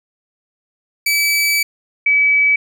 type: tone pair in turn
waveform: sawtooth / sine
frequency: 2300 / 2288 Hz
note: D7 / D7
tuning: -37 / -46 cents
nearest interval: unison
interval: 9 cents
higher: first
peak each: -10 / -10 dBFS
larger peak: neither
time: 1.06-1.63 / 2.06-2.56 s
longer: first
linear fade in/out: 5 ms
effects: none